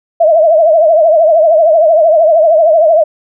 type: tone with vibrato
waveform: sine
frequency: 643 Hz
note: E5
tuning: 43 cents flat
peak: -4 dBFS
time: 0.2-3.04 s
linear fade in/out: 10 ms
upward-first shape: triangle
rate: 13 Hz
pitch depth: 130 cents each way
effects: none